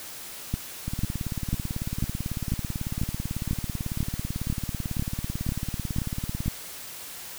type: two click trains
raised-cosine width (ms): 5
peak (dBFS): -13 / -17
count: 13 / 102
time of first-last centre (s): 0.54-6.481 / 0.88-6.46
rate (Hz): 2.02 / 18.1
effects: white hiss -40 dBFS RMS until 7.38 s